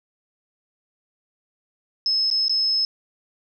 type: tone with dropouts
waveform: sine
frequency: 5190 Hz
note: E8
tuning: 28 cents flat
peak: -18 dBFS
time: 2.06-2.85 s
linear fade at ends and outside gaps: 1 ms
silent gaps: 2.302-2.312 / 2.482-2.495 s
effects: none